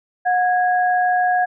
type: tone pair together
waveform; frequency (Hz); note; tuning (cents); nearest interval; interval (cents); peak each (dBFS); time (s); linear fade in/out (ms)
sine; 726.2 / 1653; F#5 / G#6; -33 / -9; octave + major second; 1424; -15 / -22; 0.25-1.46; 20
effects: none